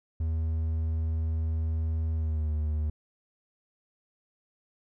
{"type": "tone with pitch glide", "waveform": "triangle", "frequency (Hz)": [80.1, 76.35], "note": ["E2", "D#2"], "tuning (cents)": [-49, -32], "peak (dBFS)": -24, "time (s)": [0.2, 2.9], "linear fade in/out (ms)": 5, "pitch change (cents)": -83, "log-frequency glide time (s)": [2.15, 2.51], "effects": []}